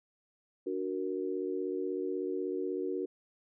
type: chord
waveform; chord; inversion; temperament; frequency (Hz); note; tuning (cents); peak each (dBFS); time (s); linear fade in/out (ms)
sine; D augmented; none; equal; 293.7 / 370 / 466.2; D4 / F#4 / A#4; 0 / 0 / 0; -38 / -34 / -38; 0.66-3.06; 10
effects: none